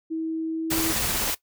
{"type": "tone with pitch glide", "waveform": "sine", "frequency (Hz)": [322.2, 324.8], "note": ["E4", "E4"], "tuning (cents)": [-39, -26], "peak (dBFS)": -25, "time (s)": [0.1, 0.93], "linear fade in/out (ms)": 20, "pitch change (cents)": 13, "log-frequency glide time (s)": [0.49, 0.79]}
{"type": "band-stop noise", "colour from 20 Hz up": "white", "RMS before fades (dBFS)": -27, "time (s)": [0.7, 1.35], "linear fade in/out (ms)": 10, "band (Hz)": [120, 320], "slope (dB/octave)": 48}
{"type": "noise with tremolo", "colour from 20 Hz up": "pink", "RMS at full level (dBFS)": -30, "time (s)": [0.71, 1.31], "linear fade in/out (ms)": 5, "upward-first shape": "square", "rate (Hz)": 16, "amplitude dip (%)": 40}
{"effects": ["noise-tail reverb RT60 0.1 s tail -18 dB re dry"]}